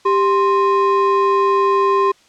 triangle ring-modulated tone, 721 Hz, F#5, 45 cents flat, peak -7 dBFS, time 0.05-2.12 s, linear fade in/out 10 ms, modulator 327 Hz, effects white hiss -52 dBFS RMS until 2.28 s + low-pass 6000 Hz 12 dB/octave

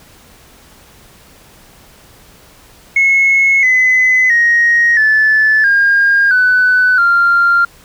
sine tone with pitch steps, 2181 / 2023 / 1876.9 / 1741.1 / 1615.1 / 1498.3 / 1389.9 Hz, C#7 / B6 / A#6 / A6 / G#6 / F#6 / F6, -29 / +41 / +11 / -19 / -49 / +21 / -9 cents, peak -6 dBFS, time 2.96-7.65 s, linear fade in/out 5 ms, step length 670 ms, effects tanh soft clip ceiling -3 dBFS + pink hiss -43 dBFS RMS until 7.84 s

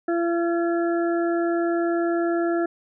harmonic tone, 340 Hz, F4, 46 cents flat, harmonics 1 / 2 / 4 / 5, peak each -21 / -27 / -33 / -35 dBFS, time 0.08-2.66 s, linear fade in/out 5 ms, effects none

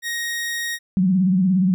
sawtooth tone, 1874 Hz, A#6, 9 cents sharp, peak -20 dBFS, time 0.02-0.79 s, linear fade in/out 50 ms
sine tone with vibrato, 186 Hz, F#3, 9 cents sharp, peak -14 dBFS, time 0.97-1.74 s, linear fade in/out 0 ms, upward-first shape sine, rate 17 Hz, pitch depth 91 cents each way
effects none

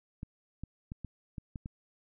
clicks, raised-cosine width 5 ms, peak -27 dBFS, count 7, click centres 0.231 / 0.636 / 0.919 / 1.047 / 1.382 / 1.558 / 1.659 s, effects none

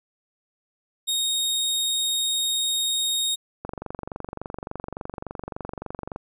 sawtooth tone, 3729 Hz, A#7, in tune, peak -19 dBFS, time 1.07-3.36 s, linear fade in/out 20 ms
click train, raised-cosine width 1 ms, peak -18 dBFS, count 60, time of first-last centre 3.65-6.161 s, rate 23.5 Hz
effects resampled to 32000 Hz

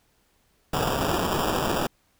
white noise with sample-and-hold, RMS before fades -25 dBFS, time 0.73-1.87 s, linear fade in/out 5 ms, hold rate 2100 Hz, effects pink hiss -66 dBFS RMS until 2.19 s

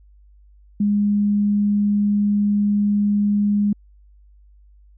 sine tone, 205.4 Hz, G#3, 19 cents flat, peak -15 dBFS, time 0.8-3.73 s, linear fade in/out 5 ms, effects added 50 Hz sine -47 dBFS peak until 4.97 s

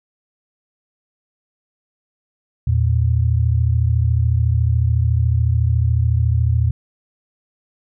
sine tone pair together, 81.9 / 115.82 Hz, E2 / A#2, -11 / -11 cents, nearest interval tritone, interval 600 cents, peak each -16 dBFS, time 2.67-6.71 s, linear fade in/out 5 ms, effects none

